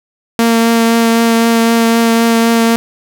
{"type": "tone with vibrato", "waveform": "sawtooth", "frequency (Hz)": 229.7, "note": "A#3", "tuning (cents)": -25, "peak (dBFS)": -4, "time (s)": [0.39, 2.76], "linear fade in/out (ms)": 0, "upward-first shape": "triangle", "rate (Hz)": 3.9, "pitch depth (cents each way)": 14, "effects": []}